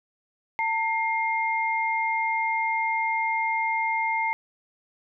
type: tone pair together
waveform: sine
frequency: 900 / 2120 Hz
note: A5 / C7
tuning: +39 / +22 cents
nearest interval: octave + minor third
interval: 1483 cents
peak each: -25 / -26 dBFS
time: 0.59-4.33 s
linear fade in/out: 0 ms
effects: none